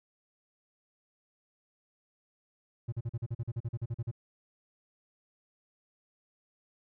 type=tone bursts; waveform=triangle; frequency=116.54 Hz; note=A#2; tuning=in tune; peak=-29 dBFS; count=15; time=2.88-4.114 s; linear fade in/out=10 ms; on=44 ms; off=41 ms; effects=none